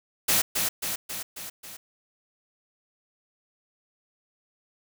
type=noise with echo; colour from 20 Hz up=white; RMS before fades=-22 dBFS; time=0.28-0.42 s; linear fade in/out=10 ms; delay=270 ms; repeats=5; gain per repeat=-4 dB; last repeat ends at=1.77 s; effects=none